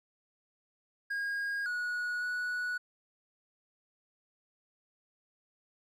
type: tone with pitch steps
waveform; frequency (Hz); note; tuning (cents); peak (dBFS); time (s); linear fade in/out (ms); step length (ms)
triangle; 1630 / 1459 / 1471; G#6 / F#6 / F#6; -33 / -25 / -11; -30; 1.1-2.78; 10; 560
effects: none